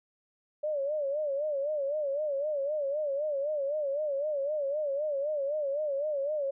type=tone with vibrato; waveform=sine; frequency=580 Hz; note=D5; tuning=22 cents flat; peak=-28 dBFS; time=0.63-6.51 s; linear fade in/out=10 ms; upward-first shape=sine; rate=3.9 Hz; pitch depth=110 cents each way; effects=none